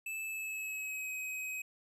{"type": "tone with pitch glide", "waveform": "square", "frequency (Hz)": [2625, 2530], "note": ["E7", "D#7"], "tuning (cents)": [-8, 28], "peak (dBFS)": -38, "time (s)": [0.06, 1.62], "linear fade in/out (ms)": 5, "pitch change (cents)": -64, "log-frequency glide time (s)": [0.23, 1.11], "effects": []}